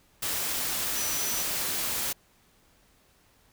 sine tone in noise, 5920 Hz, F#8, in tune, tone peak -33 dBFS, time 0.96-1.43 s, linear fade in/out 10 ms, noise white, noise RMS -30 dBFS, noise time 0.22-2.13 s, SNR -6 dB, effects pink hiss -63 dBFS RMS until 3.52 s

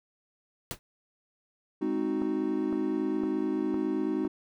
pink noise with exponential decay, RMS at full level -29 dBFS, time 0.71-0.79 s, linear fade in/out 0 ms, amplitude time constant 17 ms
triangle chord, Ab dominant seventh, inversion none, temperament equal, 207.7 / 261.6 / 311.1 / 370 Hz, Ab3 / C4 / Eb4 / Gb4, 0 / 0 / 0 / 0 cents, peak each -34 / -31 / -28 / -31 dBFS, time 1.81-4.28 s, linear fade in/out 10 ms
click train, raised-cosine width 1 ms, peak -26 dBFS, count 5, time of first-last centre 2.22-4.25 s, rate 1.97 Hz
effects none

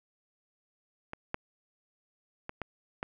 clicks, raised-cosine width 0.5 ms, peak -23 / -16 / -22 / -20 / -19 dBFS, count 5, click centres 1.134 / 1.344 / 2.494 / 2.617 / 3.029 s, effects none

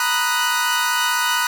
sawtooth chord, B major seventh, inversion third, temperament equal, 932.3 / 987.8 / 1244.5 / 1480 Hz, A#5 / B5 / D#6 / F#6, 0 / 0 / 0 / 0 cents, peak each -22 / -20 / -21 / -17 dBFS, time 0-1.47 s, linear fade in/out 2 ms, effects none

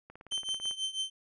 click train, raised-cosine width 0.5 ms, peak -34 dBFS, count 12, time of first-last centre 0.1-0.711 s, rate 18 Hz
40% pulse tone with tremolo, 3100 Hz, G7, 20 cents flat, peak -28 dBFS, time 0.31-1.1 s, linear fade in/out 10 ms, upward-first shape triangle, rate 6.1 Hz, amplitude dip 90%
effects resampled to 24000 Hz

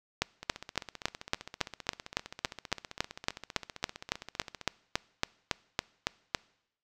two click trains, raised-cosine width 0.2 ms, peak -23 / -9 dBFS, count 65 / 23, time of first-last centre 0.43-4.613 / 0.22-6.348 s, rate 15.3 / 3.59 Hz, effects noise-tail reverb RT60 0.8 s tail -24 dB re dry

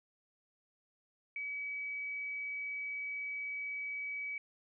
sine tone, 2279 Hz, C#7, 47 cents sharp, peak -37 dBFS, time 1.36-4.38 s, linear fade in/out 2 ms, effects none

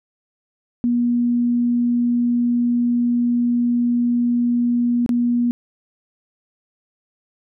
sine tone with dropouts, 240.4 Hz, B3, 46 cents flat, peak -15 dBFS, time 0.84-5.51 s, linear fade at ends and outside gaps 0 ms, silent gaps 5.062-5.092 s, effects none

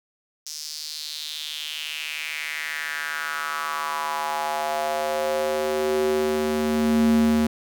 square tone with high-pass filter sweep, 76.3 Hz, D#2, 33 cents flat, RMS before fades -25 dBFS, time 0.46-7.47 s, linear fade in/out 5 ms, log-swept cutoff 5600 to 190 Hz, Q 4, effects none

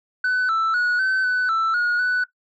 sine tone with pitch steps, 1502 / 1324 / 1461 / 1531 / 1498 / 1327 / 1444 / 1488 Hz, F#6 / E6 / F#6 / G6 / F#6 / E6 / F#6 / F#6, +26 / +7 / -22 / -41 / +21 / +11 / -43 / +9 cents, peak -15 dBFS, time 0.24-2.24 s, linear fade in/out 5 ms, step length 250 ms, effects noise-tail reverb RT60 0.1 s tail -18 dB re dry + tanh soft clip ceiling -17 dBFS

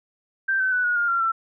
sine tone with pitch steps, 1568 / 1527.8 / 1488.6 / 1450.4 / 1413.2 / 1376.9 / 1341.6 Hz, G6 / G6 / F#6 / F#6 / F6 / F6 / E6, 0 / -45 / +10 / -35 / +20 / -25 / +30 cents, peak -19 dBFS, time 0.48-1.32 s, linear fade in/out 10 ms, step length 120 ms, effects none

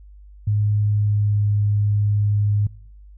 sine tone with pitch glide, 104.4 to 103.44 Hz, G#2 to G#2, +10 to -6 cents, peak -16 dBFS, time 0.47-2.67 s, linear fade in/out 5 ms, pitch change -16 cents, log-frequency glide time 0.83-1.44 s, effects noise-tail reverb RT60 0.7 s tail -26 dB re dry + added 50 Hz sine -41 dBFS peak until 3.17 s

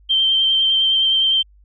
sine tone with vibrato, 3136 Hz, G7, in tune, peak -13 dBFS, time 0.09-1.43 s, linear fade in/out 20 ms, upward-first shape sine, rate 9.8 Hz, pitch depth 16 cents each way, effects added 50 Hz sine -47 dBFS peak until 1.64 s

